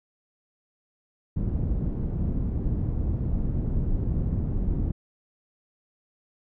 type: low-pass noise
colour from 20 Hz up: pink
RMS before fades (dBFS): -26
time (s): 1.36-4.92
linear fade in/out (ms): 10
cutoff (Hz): 200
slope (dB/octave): 12
effects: none